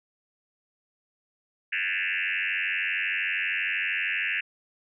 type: tone with frequency modulation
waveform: sine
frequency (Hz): 2191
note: C#7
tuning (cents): -21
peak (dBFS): -25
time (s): 1.72-4.41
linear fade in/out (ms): 10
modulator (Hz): 92.8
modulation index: 6.4
effects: none